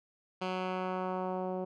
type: tone with low-pass filter sweep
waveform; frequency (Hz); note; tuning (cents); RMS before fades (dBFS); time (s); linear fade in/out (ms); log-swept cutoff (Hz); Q
10% pulse; 185; F#3; 0; -35; 0.41-1.65; 10; 3600 to 550; 1.1
effects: none

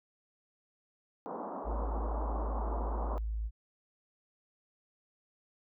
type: band-pass noise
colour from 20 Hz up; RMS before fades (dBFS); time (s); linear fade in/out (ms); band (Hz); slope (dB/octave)
white; -40; 1.26-3.18; 0; 190 to 1100; 48
type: tone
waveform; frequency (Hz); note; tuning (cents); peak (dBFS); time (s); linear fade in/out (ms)
sine; 54.3; A1; -22; -32; 1.64-3.51; 50
effects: none

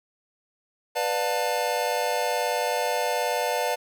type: chord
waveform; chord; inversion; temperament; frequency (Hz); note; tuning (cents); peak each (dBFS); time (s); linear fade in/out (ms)
square; B half-diminished seventh; none; just; 493.9 / 592.7 / 711.2 / 889; B4 / D5 / F5 / A5; 0 / +16 / +31 / +18; -30; 0.95-3.76; 20
effects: none

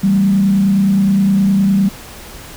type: tone with frequency modulation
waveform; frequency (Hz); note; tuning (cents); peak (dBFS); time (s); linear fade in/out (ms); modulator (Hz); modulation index
sine; 196; G3; 0; -9; 0.03-1.89; 10; 29.7; 0.48
effects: pink hiss -34 dBFS RMS until 2.56 s

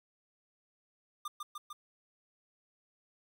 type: tone with echo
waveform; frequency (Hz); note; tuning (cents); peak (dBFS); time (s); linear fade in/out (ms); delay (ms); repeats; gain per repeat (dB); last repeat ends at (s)
square; 1198; D6; +34; -37; 1.25-1.28; 5; 150; 3; -2; 1.73
effects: 11-bit

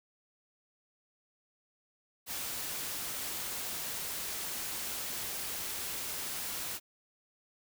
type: noise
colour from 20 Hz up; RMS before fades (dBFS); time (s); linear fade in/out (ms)
white; -38; 2.26-6.8; 50
effects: none

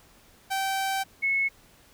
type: tone pair in turn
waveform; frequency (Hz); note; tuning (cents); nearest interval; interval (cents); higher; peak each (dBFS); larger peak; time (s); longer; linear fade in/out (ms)
sawtooth / sine; 775 / 2192; G5 / C#7; -20 / -20; octave + tritone; 1800; second; -22; neither; 0.5-1.04 / 1.22-1.49; first; 20
effects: pink hiss -57 dBFS RMS until 1.93 s

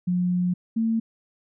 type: tone pair in turn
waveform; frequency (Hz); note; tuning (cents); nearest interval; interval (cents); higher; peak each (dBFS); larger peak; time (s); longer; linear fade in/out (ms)
sine; 179 / 225.5; F3 / A3; +43 / +43; major third; 400; second; -20; neither; 0.07-0.54 / 0.76-1; first; 10
effects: none

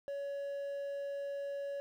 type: tone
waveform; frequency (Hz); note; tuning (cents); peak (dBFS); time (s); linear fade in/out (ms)
triangle; 562; C#5; +24; -35; 0.08-1.8; 0
effects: 11-bit

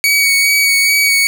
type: tone with vibrato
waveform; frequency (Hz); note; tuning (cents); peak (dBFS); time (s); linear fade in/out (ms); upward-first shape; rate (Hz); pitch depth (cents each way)
sawtooth; 2249; C#7; +24; -6; 0.04-1.27; 0; sine; 2.4; 18
effects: none

